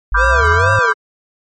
sine linear sweep, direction up, 46.25 to 106.3 Hz, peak -14 dBFS, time 0.12-0.79 s, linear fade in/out 0 ms
sine chord, G dominant seventh, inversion first, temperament equal, 987.8 / 1174.7 / 1396.9 / 1568 Hz, B5 / D6 / F6 / G6, 0 / 0 / 0 / 0 cents, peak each -19 / -16 / -19 / -14 dBFS, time 0.14-0.93 s, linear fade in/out 10 ms
square tone with vibrato, 477.9 Hz, A#4, 43 cents sharp, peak -18 dBFS, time 0.16-0.94 s, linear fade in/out 50 ms, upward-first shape sine, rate 2.2 Hz, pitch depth 210 cents each way
sine tone with tremolo, 661 Hz, E5, 5 cents sharp, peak -23 dBFS, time 0.28-0.89 s, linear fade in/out 50 ms, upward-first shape sine, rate 3.4 Hz, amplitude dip 70%
effects MP3 32 kbps

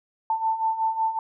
sine beating tone pair, 886 / 891.4 Hz, A5 / A5, +12 / +22 cents, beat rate 5.4 Hz, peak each -28 / -23 dBFS, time 0.3-1.19 s, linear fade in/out 2 ms, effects none

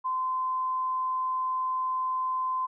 sine tone, 1031 Hz, C6, 26 cents flat, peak -26 dBFS, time 0.04-2.67 s, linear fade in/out 20 ms, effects none

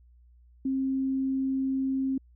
sine tone, 266.4 Hz, C4, 31 cents sharp, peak -25 dBFS, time 0.65-2.18 s, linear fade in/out 5 ms, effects added 60 Hz sine -54 dBFS peak until 2.35 s

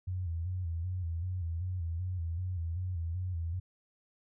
sine tone with vibrato, 87.31 Hz, F2, in tune, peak -32 dBFS, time 0.07-3.6 s, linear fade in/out 10 ms, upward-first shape square, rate 2.6 Hz, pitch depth 85 cents each way, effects none

